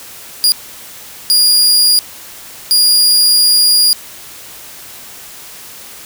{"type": "tone bursts at uneven times", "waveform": "sawtooth", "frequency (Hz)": 4845, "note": "D#8", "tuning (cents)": -47, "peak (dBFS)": -4, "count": 3, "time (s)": [[0.44, 0.52], [1.3, 1.99], [2.71, 3.93]], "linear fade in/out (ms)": 0, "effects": ["white hiss -33 dBFS RMS until 6.05 s"]}